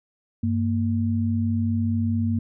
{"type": "tone pair together", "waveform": "sine", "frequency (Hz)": [97.2, 231.2], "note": ["G2", "A#3"], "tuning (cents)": [-14, -14], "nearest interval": "octave + minor third", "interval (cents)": 1500, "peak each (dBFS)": -23, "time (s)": [0.43, 2.39], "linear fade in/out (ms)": 5, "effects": []}